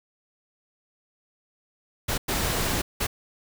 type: noise bursts at uneven times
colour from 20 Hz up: pink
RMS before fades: -26 dBFS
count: 3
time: 2.08-2.18 / 2.28-2.82 / 3-3.07 s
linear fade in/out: 10 ms
effects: none